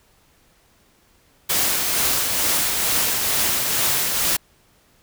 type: noise with tremolo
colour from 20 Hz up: white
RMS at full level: -19 dBFS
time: 1.49-4.37 s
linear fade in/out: 10 ms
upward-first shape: triangle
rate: 2.2 Hz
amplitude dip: 35%
effects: pink hiss -58 dBFS RMS until 5.02 s